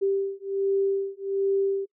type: beating tone pair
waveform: sine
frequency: 391.8 / 393.1 Hz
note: G4 / G4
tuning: -1 / +5 cents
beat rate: 1.3 Hz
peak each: -26 dBFS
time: 0.01-1.86 s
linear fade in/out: 20 ms
effects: noise-tail reverb RT60 0.1 s tail -25 dB re dry